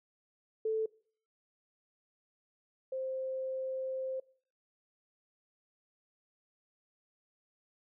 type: tone pair in turn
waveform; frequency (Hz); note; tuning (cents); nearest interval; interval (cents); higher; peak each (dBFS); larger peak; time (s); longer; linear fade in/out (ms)
sine; 440 / 524.2; A4 / C5; 0 / +3; minor third; 303; second; -29 / -34; first; 0.65-0.86 / 2.92-4.2; second; 5
effects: noise-tail reverb RT60 0.5 s tail -23 dB re dry